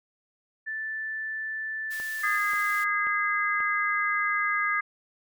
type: tone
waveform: sine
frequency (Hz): 1760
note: A6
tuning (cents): 0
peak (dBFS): -30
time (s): 0.66-2.39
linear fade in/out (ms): 20
type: high-pass noise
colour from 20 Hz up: white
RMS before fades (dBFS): -43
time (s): 1.9-2.85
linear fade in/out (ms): 20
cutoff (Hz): 1100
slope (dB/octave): 24
type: click train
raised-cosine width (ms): 0.5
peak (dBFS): -27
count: 4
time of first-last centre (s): 2-3.604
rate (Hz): 1.87
type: harmonic tone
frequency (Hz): 410.8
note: G#4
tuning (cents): -19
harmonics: 3 / 4 / 5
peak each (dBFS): -28 / -28 / -28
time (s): 2.23-4.81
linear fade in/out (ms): 10
effects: none